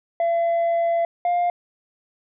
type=tone pair in turn; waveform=sine; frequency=677 / 703.3 Hz; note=E5 / F5; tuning=+46 / +12 cents; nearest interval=minor second; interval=66 cents; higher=second; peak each=-15 dBFS; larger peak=neither; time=0.2-1.05 / 1.25-1.5 s; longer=first; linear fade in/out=2 ms; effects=tanh soft clip ceiling -17 dBFS